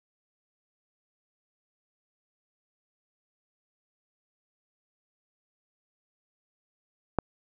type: click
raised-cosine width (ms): 1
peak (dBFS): -9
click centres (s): 7.187
effects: none